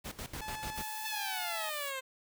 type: noise with tremolo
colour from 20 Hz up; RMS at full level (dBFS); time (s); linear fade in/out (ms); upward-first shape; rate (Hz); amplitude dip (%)
pink; -41; 0.04-0.83; 20; square; 6.8; 80
type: tone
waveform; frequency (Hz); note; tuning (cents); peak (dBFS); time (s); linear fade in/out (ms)
sawtooth; 864; A5; -32; -36; 0.41-1.7; 10
type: noise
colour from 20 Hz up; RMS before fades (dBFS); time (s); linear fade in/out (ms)
blue; -44; 0.73-1.93; 50
type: exponential sweep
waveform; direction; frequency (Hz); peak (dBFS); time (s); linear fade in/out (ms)
10% pulse; down; 890 to 518; -28; 1.04-2.01; 20
effects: none